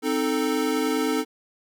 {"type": "chord", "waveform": "square", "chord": "A diminished", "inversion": "first", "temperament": "equal", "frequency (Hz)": [261.6, 311.1, 440], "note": ["C4", "Eb4", "A4"], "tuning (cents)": [0, 0, 0], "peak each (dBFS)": -27, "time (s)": [0.02, 1.25], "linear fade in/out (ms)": 50, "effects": []}